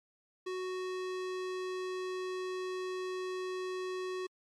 square tone, 370 Hz, F#4, in tune, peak -36 dBFS, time 0.46-4.27 s, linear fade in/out 10 ms, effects low-pass 6000 Hz 12 dB/octave + MP3 64 kbps

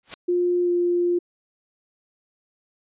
white noise with exponential growth, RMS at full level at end -29 dBFS, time 0.03-0.14 s, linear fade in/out 0 ms, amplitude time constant 22 ms
sine tone with pitch glide, 354 to 350.5 Hz, F4 to F4, +23 to +6 cents, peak -18 dBFS, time 0.28-1.19 s, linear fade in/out 10 ms, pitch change -17 cents, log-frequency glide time 0.63-0.7 s
effects resampled to 8000 Hz

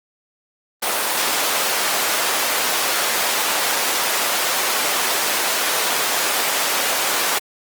pink high-pass noise, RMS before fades -20 dBFS, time 0.82-7.39 s, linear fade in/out 10 ms, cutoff 600 Hz, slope 12 dB/octave, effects Opus 32 kbps

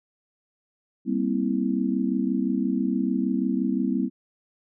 sine chord, C dominant seventh, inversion second, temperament just, 196.22 / 235.5 / 261.6 / 327 Hz, G3 / Bb3 / C4 / E4, +2 / +18 / 0 / -14 cents, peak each -27 / -27 / -26 / -30 dBFS, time 1.05-4.1 s, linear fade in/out 50 ms, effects none

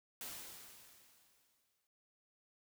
white noise with exponential decay, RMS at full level -45 dBFS, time 0.21-1.87 s, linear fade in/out 1 ms, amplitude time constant 360 ms, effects none

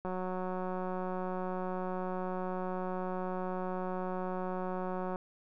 click train, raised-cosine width 1 ms, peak -24 dBFS, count 941, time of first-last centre 0.05-5.159 s, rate 184 Hz, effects none

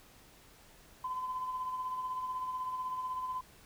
sine tone with tremolo, 1019 Hz, C6, 46 cents flat, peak -32 dBFS, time 1.04-3.41 s, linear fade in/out 5 ms, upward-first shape sine, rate 16 Hz, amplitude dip 45%, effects tanh soft clip ceiling -28 dBFS + pink hiss -59 dBFS RMS until 3.65 s

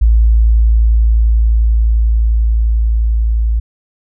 sine tone with level ramp, 55.7 Hz, A1, 22 cents sharp, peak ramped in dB -5 to -10 dBFS, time 0.01-3.6 s, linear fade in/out 10 ms, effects none

